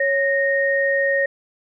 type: tone pair together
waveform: sine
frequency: 552 / 1856.7 Hz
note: C#5 / A#6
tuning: -7 / -7 cents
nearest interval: octave + major sixth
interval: 2100 cents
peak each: -19 dBFS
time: 0-1.26 s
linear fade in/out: 5 ms
effects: none